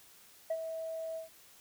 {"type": "tone with ADSR envelope", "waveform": "sine", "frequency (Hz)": 648, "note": "E5", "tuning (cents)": -30, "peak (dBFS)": -27, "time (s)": [0.5, 1.29], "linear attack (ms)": 7, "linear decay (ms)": 56, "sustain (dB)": -9, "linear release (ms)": 130, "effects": ["tanh soft clip ceiling -28 dBFS", "white hiss -59 dBFS RMS until 1.6 s"]}